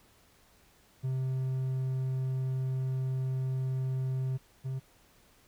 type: tone pair in turn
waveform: triangle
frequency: 130.81 / 132.02 Hz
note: C3 / C3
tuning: 0 / +16 cents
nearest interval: unison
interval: 16 cents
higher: second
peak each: -27 / -30 dBFS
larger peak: first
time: 1.03-4.38 / 4.64-4.8 s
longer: first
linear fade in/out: 20 ms
effects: pink hiss -63 dBFS RMS until 5.47 s